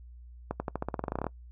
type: accelerating click train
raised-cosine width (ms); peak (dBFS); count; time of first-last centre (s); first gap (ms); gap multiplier
1; -17; 16; 0.51-1.267; 90; 0.91
effects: noise-tail reverb RT60 0.1 s tail -23 dB re dry + added 60 Hz sine -46 dBFS peak until 1.51 s